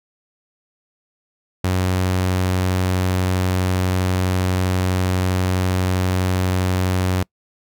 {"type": "tone", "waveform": "sawtooth", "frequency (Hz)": 92.3, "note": "F#2", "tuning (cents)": -4, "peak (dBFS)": -13, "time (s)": [1.64, 7.23], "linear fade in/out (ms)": 5, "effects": ["noise-tail reverb RT60 0.1 s tail -26 dB re dry"]}